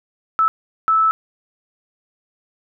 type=tone bursts at uneven times; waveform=sine; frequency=1310 Hz; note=E6; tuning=11 cents flat; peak=-12 dBFS; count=2; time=0.39-0.48 / 0.88-1.11 s; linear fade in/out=0 ms; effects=none